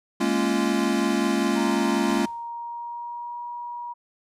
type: chord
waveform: square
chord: Bb minor seventh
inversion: third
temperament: equal with one note detuned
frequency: 207.7 / 233.1 / 277.2 / 344.6 Hz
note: Ab3 / Bb3 / Db4 / F4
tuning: 0 / 0 / 0 / -23 cents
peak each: -27 dBFS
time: 0.2-2.26 s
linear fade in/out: 10 ms
type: tone with pitch glide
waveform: sine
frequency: 926 to 958.1 Hz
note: A#5 to A#5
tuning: -12 to +47 cents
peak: -31 dBFS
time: 1.55-3.94 s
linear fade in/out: 20 ms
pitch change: +59 cents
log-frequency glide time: 1.89-3.43 s
type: noise with exponential decay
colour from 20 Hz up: pink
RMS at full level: -38 dBFS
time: 2.09-2.51 s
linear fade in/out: 5 ms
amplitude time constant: 90 ms
effects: low-pass 10000 Hz 12 dB/octave